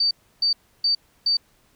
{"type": "tone bursts", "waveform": "sine", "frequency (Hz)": 4608, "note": "D8", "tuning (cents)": -34, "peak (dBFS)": -17, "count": 4, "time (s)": [0, 1.37], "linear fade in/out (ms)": 5, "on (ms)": 110, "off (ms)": 310, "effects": ["pink hiss -61 dBFS RMS until 1.75 s"]}